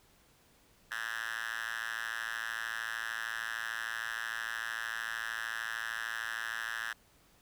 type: tone with high-pass filter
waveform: 5% pulse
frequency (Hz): 113.2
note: A2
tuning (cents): +50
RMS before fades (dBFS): -38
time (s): 0.91-6.93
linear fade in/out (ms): 5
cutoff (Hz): 1700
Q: 6.5
effects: pink hiss -65 dBFS RMS until 7.41 s